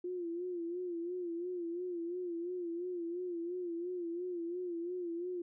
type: tone with vibrato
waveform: sine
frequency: 349.2 Hz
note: F4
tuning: in tune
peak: -36 dBFS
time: 0.04-5.42 s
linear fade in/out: 5 ms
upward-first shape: sine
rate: 2.9 Hz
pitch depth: 75 cents each way
effects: none